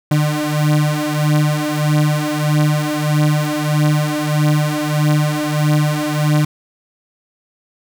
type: beating tone pair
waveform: 35% pulse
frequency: 149.7 / 151.3 Hz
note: D3 / D#3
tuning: +33 / -48 cents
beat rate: 1.6 Hz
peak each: -15 dBFS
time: 0.11-6.45 s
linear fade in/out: 5 ms
effects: none